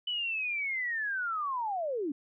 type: linear sweep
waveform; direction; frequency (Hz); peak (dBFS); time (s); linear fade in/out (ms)
sine; down; 3000 to 264.2; -30; 0.07-2.12; 5
effects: none